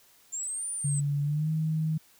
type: linear two-way sweep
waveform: sine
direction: up then down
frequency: 7180 to 9440 to 7910 Hz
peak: -31 dBFS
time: 0.32-1.01 s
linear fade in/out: 20 ms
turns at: 0.71 s
type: tone with pitch glide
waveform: sine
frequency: 143.6 to 157.5 Hz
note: D3 to D#3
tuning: -39 to +21 cents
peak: -25 dBFS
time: 0.84-1.98 s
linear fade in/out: 10 ms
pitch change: +160 cents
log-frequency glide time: 1.22-1.5 s
effects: white hiss -60 dBFS RMS until 2.19 s